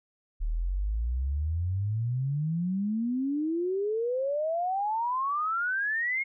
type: exponential sweep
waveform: sine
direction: up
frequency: 37 to 2183 Hz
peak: -26 dBFS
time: 0.4-6.24 s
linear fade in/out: 20 ms
effects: none